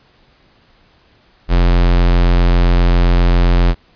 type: tone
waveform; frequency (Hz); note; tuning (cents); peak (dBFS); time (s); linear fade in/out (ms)
square; 43.76; F1; +4; -9; 1.48-3.75; 50
effects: pink hiss -52 dBFS RMS until 3.95 s + resampled to 11025 Hz